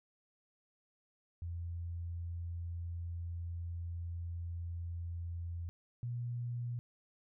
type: tone pair in turn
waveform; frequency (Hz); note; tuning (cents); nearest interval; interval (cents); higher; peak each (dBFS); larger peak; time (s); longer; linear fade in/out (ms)
sine; 85.4 / 120.36; F2 / B2; -38 / -44; tritone; 594; second; -38 / -36; second; 1.42-5.69 / 6.03-6.79; first; 0
effects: none